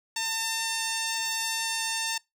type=tone with notch filter; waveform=5% pulse; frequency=901 Hz; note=A5; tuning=41 cents sharp; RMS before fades=-30 dBFS; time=0.16-2.18 s; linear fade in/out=5 ms; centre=12000 Hz; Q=1.8; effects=noise-tail reverb RT60 0.2 s tail -25 dB re dry